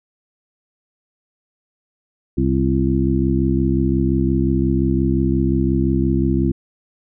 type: harmonic tone with a mistuned harmonic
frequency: 65.7 Hz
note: C2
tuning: 8 cents sharp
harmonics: 1 / 2 / 3 / 4 / 5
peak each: -21 / -21 / -21 / -21 / -21 dBFS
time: 2.37-6.52 s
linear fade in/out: 10 ms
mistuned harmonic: 5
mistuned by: +51 cents
effects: none